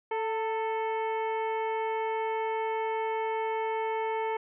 harmonic tone with a mistuned harmonic, 440 Hz, A4, in tune, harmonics 1 / 2 / 3 / 4 / 5 / 6 / 7, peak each -31 / -31 / -45 / -45 / -41 / -53 / -53 dBFS, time 0.11-4.37 s, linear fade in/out 5 ms, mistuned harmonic 2, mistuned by +34 cents, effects none

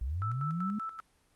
sine linear sweep, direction up, 54.8 to 216.9 Hz, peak -31 dBFS, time 0.01-0.79 s, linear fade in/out 5 ms
sine tone with tremolo, 1318.5 Hz, E6, in tune, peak -34 dBFS, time 0.22-1 s, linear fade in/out 0 ms, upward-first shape square, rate 5.2 Hz, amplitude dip 70%
effects pink hiss -69 dBFS RMS until 1.35 s + Opus 24 kbps

